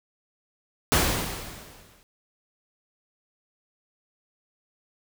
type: noise with exponential decay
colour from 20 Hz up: pink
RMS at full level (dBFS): -19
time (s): 0.92-2.03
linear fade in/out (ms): 0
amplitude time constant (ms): 240
effects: none